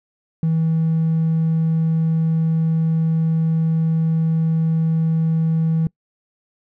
triangle tone, 161.7 Hz, E3, 33 cents flat, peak -12 dBFS, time 0.43-5.87 s, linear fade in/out 2 ms, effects noise-tail reverb RT60 0.1 s tail -26 dB re dry + tanh soft clip ceiling -11 dBFS

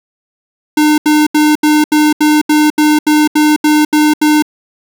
square tone bursts, 302.6 Hz, D#4, 48 cents flat, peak -7 dBFS, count 13, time 0.77-4.424 s, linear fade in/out 5 ms, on 210 ms, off 77 ms, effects none

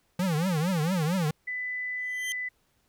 square tone with vibrato, 170 Hz, F3, 46 cents flat, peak -25 dBFS, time 0.19-1.31 s, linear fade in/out 5 ms, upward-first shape triangle, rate 4.4 Hz, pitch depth 260 cents each way
sine tone, 1998 Hz, B6, 20 cents sharp, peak -30 dBFS, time 1.47-2.49 s, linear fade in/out 10 ms
20% pulse tone with exponential growth, 3136 Hz, G7, in tune, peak -25 dBFS, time 1.97-2.32 s, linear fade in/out 0 ms, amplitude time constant 75 ms
effects pink hiss -70 dBFS RMS until 2.88 s

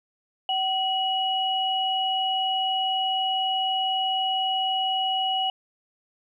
sine tone pair together, 760 / 2914 Hz, F#5 / F#7, +46 / -27 cents, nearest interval octave + major seventh, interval 2327 cents, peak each -25 dBFS, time 0.49-5.5 s, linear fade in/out 2 ms, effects 10-bit

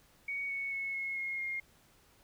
sine tone with pitch steps, 2238 / 2216 / 2194 / 2173 / 2152 / 2131 Hz, C#7 / C#7 / C#7 / C#7 / C7 / C7, +16 / -1 / -18 / -35 / +48 / +31 cents, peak -34 dBFS, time 0.28-1.6 s, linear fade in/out 5 ms, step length 220 ms, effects pink hiss -65 dBFS RMS until 2.23 s

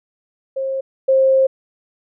sine tone pair in turn, 535 / 531.3 Hz, C5 / C5, +38 / +26 cents, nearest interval unison, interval 12 cents, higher first, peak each -19 / -10 dBFS, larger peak second, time 0.56-0.81 / 1.08-1.47 s, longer second, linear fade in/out 10 ms, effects none

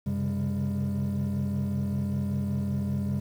triangle tone cluster, 93 / 134.2 / 139.4 / 200.5 Hz, F#2 / C3 / C#3 / G3, +9 / +44 / +10 / +39 cents, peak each -29 / -29 / -34 / -26 dBFS, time 0.06-3.2 s, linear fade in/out 10 ms, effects tanh soft clip ceiling -20 dBFS + 9-bit

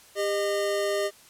square tone pair together, 400 / 615 Hz, G4 / D#5, +35 / -20 cents, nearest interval perfect fifth, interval 745 cents, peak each -28 dBFS, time 0.15-1.11 s, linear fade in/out 50 ms, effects white hiss -53 dBFS RMS until 1.29 s + low-pass 12000 Hz 12 dB/octave

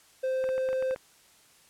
triangle tone, 521 Hz, C5, 7 cents flat, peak -24 dBFS, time 0.23-0.95 s, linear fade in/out 10 ms
clicks, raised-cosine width 0.5 ms, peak -26 dBFS, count 8, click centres 0.441 / 0.49 / 0.58 / 0.689 / 0.73 / 0.825 / 0.91 / 0.961 s
effects white hiss -59 dBFS RMS until 1.69 s + low-pass 11000 Hz 12 dB/octave

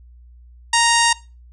harmonic tone, 932.3 Hz, A#5, in tune, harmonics 1 / 2 / 3 / 4 / 5 / 6 / 7 / 8 / 9 / 10, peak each -17 / -20 / -22 / -23 / -24 / -25 / -25 / -26 / -27 / -27 dBFS, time 0.73-1.13 s, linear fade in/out 5 ms, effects noise-tail reverb RT60 0.3 s tail -21 dB re dry + added 60 Hz sine -42 dBFS peak until 1.52 s

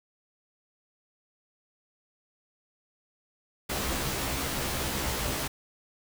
pink noise with comb filter, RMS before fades -31 dBFS, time 3.69-5.48 s, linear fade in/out 10 ms, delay 15 ms, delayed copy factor +0.95, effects none

